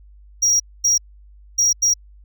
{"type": "tone bursts at uneven times", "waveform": "triangle", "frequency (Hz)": 5690, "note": "F8", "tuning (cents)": 31, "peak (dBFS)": -12, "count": 4, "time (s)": [[0.42, 0.6], [0.84, 0.98], [1.58, 1.73], [1.82, 1.94]], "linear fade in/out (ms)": 10, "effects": ["added 50 Hz sine -43 dBFS peak until 2.24 s"]}